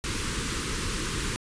pink band-stop noise, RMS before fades -30 dBFS, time 0.04-1.36 s, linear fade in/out 0 ms, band 480 to 1000 Hz, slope 48 dB/octave, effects resampled to 22050 Hz

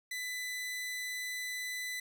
sawtooth tone, 1998 Hz, B6, 20 cents sharp, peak -33 dBFS, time 0.11-2 s, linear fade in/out 5 ms, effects none

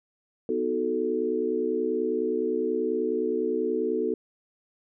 sine chord, B dominant seventh, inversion none, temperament equal, 246.9 / 311.1 / 370 / 440 Hz, B3 / D#4 / F#4 / A4, 0 / 0 / 0 / 0 cents, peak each -32 / -32 / -29 / -27 dBFS, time 0.49-4.14 s, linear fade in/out 2 ms, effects none

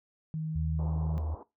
sine tone, 157.5 Hz, D#3, 21 cents sharp, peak -31 dBFS, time 0.34-1.18 s, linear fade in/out 0 ms
sine tone with vibrato, 78.1 Hz, D#2, 7 cents sharp, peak -30 dBFS, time 0.55-1.35 s, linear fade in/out 10 ms, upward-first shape square, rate 17 Hz, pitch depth 13 cents each way
white band-pass noise, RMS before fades -47 dBFS, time 0.79-1.43 s, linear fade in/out 2 ms, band 230 to 990 Hz, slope 48 dB/octave
effects noise-tail reverb RT60 0.2 s tail -17 dB re dry

